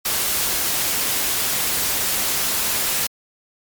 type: noise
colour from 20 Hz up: white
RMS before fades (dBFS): -21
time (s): 0.05-3.07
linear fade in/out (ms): 5
effects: MP3 96 kbps